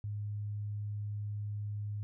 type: tone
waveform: sine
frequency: 103.83 Hz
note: G#2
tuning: in tune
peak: -35 dBFS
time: 0.04-2.03 s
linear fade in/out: 0 ms
effects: none